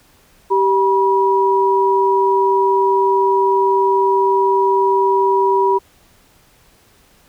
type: tone pair together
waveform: sine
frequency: 389.6 / 968 Hz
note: G4 / B5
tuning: -11 / -35 cents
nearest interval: octave + major third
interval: 1576 cents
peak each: -14 dBFS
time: 0.5-5.79 s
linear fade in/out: 20 ms
effects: pink hiss -52 dBFS RMS until 7.28 s